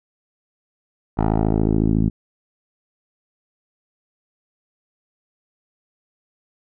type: tone with low-pass filter sweep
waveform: 10% pulse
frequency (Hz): 54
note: A1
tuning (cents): -32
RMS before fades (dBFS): -18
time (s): 1.17-2.1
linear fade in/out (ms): 20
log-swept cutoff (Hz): 1000 to 210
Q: 1.6
effects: none